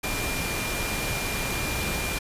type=tone in noise; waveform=sine; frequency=2394 Hz; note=D7; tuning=33 cents sharp; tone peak=-33 dBFS; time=0.03-2.19 s; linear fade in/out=10 ms; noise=pink; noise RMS=-29 dBFS; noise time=0.03-2.19 s; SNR=-7 dB; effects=resampled to 32000 Hz